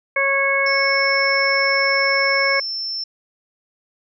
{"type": "harmonic tone", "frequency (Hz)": 550, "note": "C#5", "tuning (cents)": -14, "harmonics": [1, 2, 3, 4], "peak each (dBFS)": [-22, -24, -23, -18], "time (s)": [0.16, 2.6], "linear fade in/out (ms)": 5}
{"type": "tone", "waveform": "sine", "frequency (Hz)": 5350, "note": "E8", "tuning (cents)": 25, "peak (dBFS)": -23, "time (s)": [0.66, 3.04], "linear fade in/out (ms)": 5}
{"effects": []}